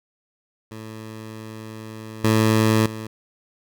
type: tone with level steps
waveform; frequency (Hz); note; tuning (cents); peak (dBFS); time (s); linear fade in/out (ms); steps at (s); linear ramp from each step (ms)
15% pulse; 110; A2; 0; -28 / -9 / -24; 0.71-3.07; 5; 2.24 / 2.86; 2
effects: none